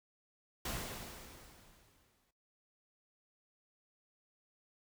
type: noise with exponential decay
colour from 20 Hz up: pink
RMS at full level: -38 dBFS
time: 0.65-2.31 s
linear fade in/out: 5 ms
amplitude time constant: 360 ms
effects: noise-tail reverb RT60 0.2 s tail -18 dB re dry